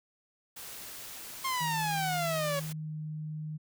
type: noise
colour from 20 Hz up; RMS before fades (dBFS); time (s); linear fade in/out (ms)
white; -44; 0.56-2.73; 10
type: exponential sweep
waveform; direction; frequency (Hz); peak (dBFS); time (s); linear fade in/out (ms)
sawtooth; down; 1075 to 554.4; -26; 1.44-2.6; 10
type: tone with pitch glide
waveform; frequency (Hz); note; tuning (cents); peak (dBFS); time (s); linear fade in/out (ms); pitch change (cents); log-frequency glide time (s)
sine; 157.7 to 154.1; D#3 to D#3; +24 to -16; -35; 1.6-3.58; 20; -40; 2.48-2.96
effects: none